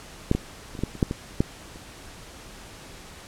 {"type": "clicks", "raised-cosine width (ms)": 3, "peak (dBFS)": [-6, -10, -25, -21, -11, -25, -6, -14, -6, -29], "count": 10, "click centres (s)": [0.314, 0.35, 0.752, 0.791, 0.836, 0.953, 1.028, 1.111, 1.405, 1.759], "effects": ["pink hiss -44 dBFS RMS until 3.27 s", "low-pass 10000 Hz 12 dB/octave"]}